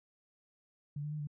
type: tone with pitch steps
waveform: sine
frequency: 145.3 / 149.2 / 151.8 / 146.9 Hz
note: D3 / D3 / D#3 / D3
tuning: -18 / +28 / -42 / +1 cents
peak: -36 dBFS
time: 0.96-1.272 s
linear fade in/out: 5 ms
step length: 78 ms
effects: none